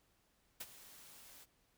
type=noise with ADSR envelope; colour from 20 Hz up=white; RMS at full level=-43 dBFS; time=0.6-1.46 s; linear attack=8 ms; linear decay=40 ms; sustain=-15 dB; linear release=34 ms; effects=pink hiss -75 dBFS RMS until 1.77 s